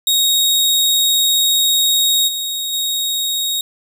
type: tone with level steps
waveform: sawtooth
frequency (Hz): 3761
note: A#7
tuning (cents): +15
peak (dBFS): -9 / -17 / -14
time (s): 0.07-3.61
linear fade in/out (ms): 2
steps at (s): 2.27 / 2.72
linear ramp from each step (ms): 20
effects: none